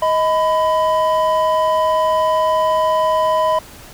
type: tone pair together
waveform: triangle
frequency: 630 / 1000 Hz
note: D#5 / B5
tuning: +21 / +21 cents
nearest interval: minor sixth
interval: 800 cents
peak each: -14 dBFS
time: 0.02-3.59 s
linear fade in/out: 5 ms
effects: pink hiss -39 dBFS RMS until 3.93 s